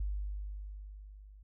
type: tone with level ramp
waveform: sine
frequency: 50.2 Hz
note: G1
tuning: 42 cents sharp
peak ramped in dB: -31 to -52 dBFS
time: 0-1.43 s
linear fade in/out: 5 ms
effects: none